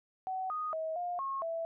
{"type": "tone with pitch steps", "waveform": "sine", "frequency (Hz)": [753, 1241, 639, 708, 1085, 661], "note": ["F#5", "D#6", "D#5", "F5", "C#6", "E5"], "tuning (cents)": [30, -5, 46, 23, -37, 5], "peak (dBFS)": -33, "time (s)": [0.27, 1.65], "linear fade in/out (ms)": 0, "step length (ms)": 230, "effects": []}